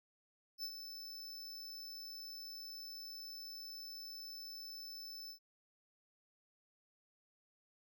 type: tone with ADSR envelope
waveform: square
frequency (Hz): 5274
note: E8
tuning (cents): 0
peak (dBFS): -39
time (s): 0.58-5.39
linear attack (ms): 55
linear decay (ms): 66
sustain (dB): -8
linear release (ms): 91
effects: none